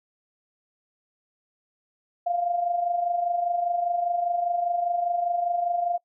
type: tone with amplitude modulation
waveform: sine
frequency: 698.5 Hz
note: F5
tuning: in tune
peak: -20 dBFS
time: 2.26-5.98 s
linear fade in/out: 10 ms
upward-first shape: sine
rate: 25 Hz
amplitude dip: 60%
effects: noise-tail reverb RT60 0.1 s tail -22 dB re dry